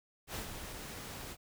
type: noise with ADSR envelope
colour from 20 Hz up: pink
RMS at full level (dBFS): -39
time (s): 0.27-1.37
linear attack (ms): 84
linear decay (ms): 110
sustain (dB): -6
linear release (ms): 52
effects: none